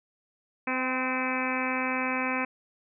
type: harmonic tone with a mistuned harmonic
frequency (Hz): 257.2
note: C4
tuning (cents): -30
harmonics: 1 / 2 / 3 / 4 / 5 / 6 / 7 / 8 / 9 / 10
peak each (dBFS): -32 / -36 / -37 / -34 / -38 / -37 / -38 / -38 / -34 / -36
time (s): 0.67-2.45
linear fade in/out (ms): 5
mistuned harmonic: 3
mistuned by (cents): +17
effects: none